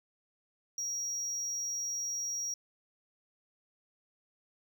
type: tone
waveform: triangle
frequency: 5680 Hz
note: F8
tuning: 28 cents sharp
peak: -32 dBFS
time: 0.78-2.54 s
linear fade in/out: 2 ms
effects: none